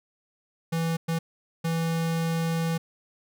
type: tone bursts at uneven times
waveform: square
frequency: 164.81 Hz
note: E3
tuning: in tune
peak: -25 dBFS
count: 3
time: 0.72-0.97 / 1.08-1.19 / 1.64-2.78 s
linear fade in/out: 10 ms
effects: none